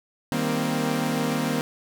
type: chord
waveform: sawtooth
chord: C minor seventh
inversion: first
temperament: equal with one note detuned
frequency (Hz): 155.56 / 196 / 234.7 / 261.6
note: Eb3 / G3 / Bb3 / C4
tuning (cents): 0 / 0 / +12 / 0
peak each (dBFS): -25 / -29 / -23 / -24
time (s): 0.32-1.61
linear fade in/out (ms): 0
effects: none